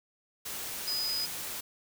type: tone in noise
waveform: sine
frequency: 4978 Hz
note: D#8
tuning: in tune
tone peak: -30 dBFS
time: 0.87-1.26 s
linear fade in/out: 10 ms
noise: white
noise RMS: -38 dBFS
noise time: 0.45-1.61 s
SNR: +5 dB
effects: none